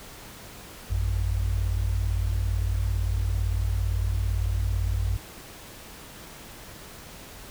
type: tone pair together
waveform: sine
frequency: 54.73 / 92.5 Hz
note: A1 / F#2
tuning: -9 / 0 cents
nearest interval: major sixth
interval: 909 cents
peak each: -25 / -26 dBFS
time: 0.9-5.17 s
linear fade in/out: 10 ms
effects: pink hiss -44 dBFS RMS until 7.5 s